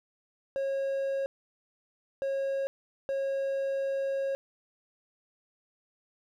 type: tone bursts at uneven times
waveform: triangle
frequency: 545 Hz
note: C#5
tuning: 29 cents flat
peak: -26 dBFS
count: 3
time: 0.56-1.26 / 2.22-2.67 / 3.09-4.35 s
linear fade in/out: 0 ms
effects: none